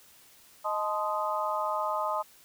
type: harmonic tone with a mistuned harmonic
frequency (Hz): 207.7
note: G#3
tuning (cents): 0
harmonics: 3 / 4 / 5 / 6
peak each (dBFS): -33 / -33 / -33 / -33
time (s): 0.64-2.23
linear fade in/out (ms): 20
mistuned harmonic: 4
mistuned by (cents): +71
effects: white hiss -57 dBFS RMS until 2.44 s